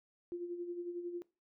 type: tone with tremolo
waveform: sine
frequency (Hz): 349.2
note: F4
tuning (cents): 0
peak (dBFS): -36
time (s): 0.32-1.22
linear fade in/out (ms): 0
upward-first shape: sine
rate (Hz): 11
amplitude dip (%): 55
effects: noise-tail reverb RT60 0.3 s tail -20 dB re dry